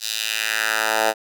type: tone with high-pass filter sweep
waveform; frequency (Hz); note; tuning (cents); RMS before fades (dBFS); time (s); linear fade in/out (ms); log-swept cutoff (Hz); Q
10% pulse; 110; A2; 0; -22; 0-1.14; 50; 4500 to 680; 1.7
effects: none